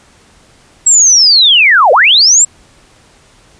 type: linear two-way sweep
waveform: sine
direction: down then up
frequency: 7750 to 460 to 7750 Hz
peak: -3 dBFS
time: 0.86-2.45 s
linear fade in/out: 10 ms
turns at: 1.92 s
effects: pink hiss -45 dBFS RMS until 3.59 s + resampled to 22050 Hz